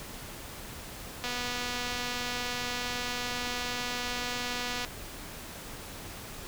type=click train; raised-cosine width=0.2 ms; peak=-17 dBFS; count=885; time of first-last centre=1.24-4.848 s; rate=245 Hz; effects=pink hiss -43 dBFS RMS until 6.47 s

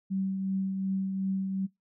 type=tone with tremolo; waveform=sine; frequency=192 Hz; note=G3; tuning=36 cents flat; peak=-26 dBFS; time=0.1-1.67 s; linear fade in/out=20 ms; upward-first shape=triangle; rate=2.7 Hz; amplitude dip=40%; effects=noise-tail reverb RT60 0.2 s tail -24 dB re dry

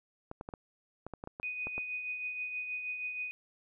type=clicks; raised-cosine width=1 ms; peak=-27 dBFS; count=11; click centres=0.314 / 0.411 / 0.489 / 0.538 / 1.066 / 1.137 / 1.239 / 1.274 / 1.399 / 1.67 / 1.78 s
type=tone with tremolo; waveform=sine; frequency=2489 Hz; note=D#7; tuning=in tune; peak=-33 dBFS; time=1.43-3.31 s; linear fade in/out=0 ms; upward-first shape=triangle; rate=6.3 Hz; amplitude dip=50%
effects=none

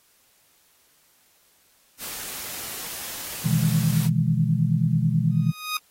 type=noise; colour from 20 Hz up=white; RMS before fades=-34 dBFS; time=1.98-4.1 s; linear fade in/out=50 ms
type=chord; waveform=sine; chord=E major seventh; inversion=second; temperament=equal; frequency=123.47 / 155.56 / 164.81 / 207.7 Hz; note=B2 / D#3 / E3 / G#3; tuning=0 / 0 / 0 / 0 cents; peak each=-24 / -23 / -23 / -28 dBFS; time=3.44-5.52 s; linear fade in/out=20 ms
type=tone with exponential growth; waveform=15% pulse; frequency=1244.5 Hz; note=D#6; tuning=in tune; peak=-16 dBFS; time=5.31-5.77 s; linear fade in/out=2 ms; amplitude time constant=100 ms
effects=white hiss -61 dBFS RMS until 5.9 s + AAC 48 kbps

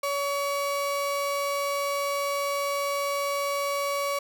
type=tone pair together; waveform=35% pulse; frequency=565 / 1130 Hz; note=C#5 / C#6; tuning=+33 / +33 cents; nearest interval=octave; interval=1200 cents; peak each=-26 / -31 dBFS; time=0.03-4.19 s; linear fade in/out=5 ms; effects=none

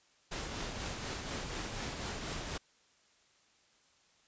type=noise with tremolo; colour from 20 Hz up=pink; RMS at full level=-38 dBFS; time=0.31-2.58 s; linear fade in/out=10 ms; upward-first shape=triangle; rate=4.1 Hz; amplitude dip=40%; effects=white hiss -68 dBFS RMS until 4.27 s + resampled to 16000 Hz

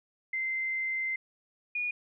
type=tone pair in turn; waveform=sine; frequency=2078 / 2448 Hz; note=C7 / D#7; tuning=-12 / -29 cents; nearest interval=minor third; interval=283 cents; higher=second; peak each=-29 / -29 dBFS; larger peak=neither; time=0.33-1.16 / 1.75-1.91 s; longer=first; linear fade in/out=5 ms; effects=none

